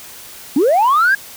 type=linear sweep; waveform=sine; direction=up; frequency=246.9 to 1659 Hz; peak=-8 dBFS; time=0.56-1.15 s; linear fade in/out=5 ms; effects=tanh soft clip ceiling -7 dBFS + white hiss -36 dBFS RMS until 1.36 s